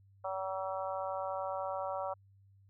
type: harmonic tone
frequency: 190.2 Hz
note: F#3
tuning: 48 cents sharp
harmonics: 3 / 4 / 5 / 6 / 7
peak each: -38 / -40 / -42 / -44 / -45 dBFS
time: 0.24-2.14 s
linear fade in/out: 10 ms
effects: added 98 Hz sine -60 dBFS peak until 2.69 s